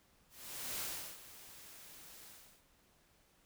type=noise with ADSR envelope; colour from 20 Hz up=white; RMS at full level=-40 dBFS; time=0.29-2.64 s; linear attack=510 ms; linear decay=380 ms; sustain=-15 dB; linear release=370 ms; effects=pink hiss -70 dBFS RMS until 3.45 s